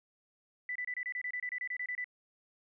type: tone bursts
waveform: sine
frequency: 1987 Hz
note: B6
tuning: 10 cents sharp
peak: -34 dBFS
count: 15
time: 0.69-2.043 s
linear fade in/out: 2 ms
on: 65 ms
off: 27 ms
effects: none